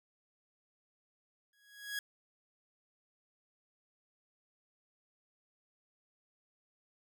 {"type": "tone with exponential growth", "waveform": "sawtooth", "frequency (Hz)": 1661.2, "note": "G#6", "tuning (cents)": 0, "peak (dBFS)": -30, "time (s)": [1.53, 1.99], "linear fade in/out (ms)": 2, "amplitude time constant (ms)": 100, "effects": []}